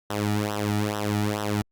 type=tone with flanger; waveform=sawtooth; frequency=104.4 Hz; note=G#2; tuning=10 cents sharp; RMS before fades=-26 dBFS; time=0.1-1.62 s; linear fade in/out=5 ms; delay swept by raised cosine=0.43 to 1.93 ms; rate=2.3 Hz; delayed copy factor=-0.85; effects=Opus 48 kbps